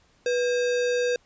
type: tone with sample-and-hold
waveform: sine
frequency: 490 Hz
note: B4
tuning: 14 cents flat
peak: -21 dBFS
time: 0.26-1.16 s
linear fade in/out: 2 ms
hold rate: 2100 Hz
effects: pink hiss -62 dBFS RMS until 1.25 s + resampled to 16000 Hz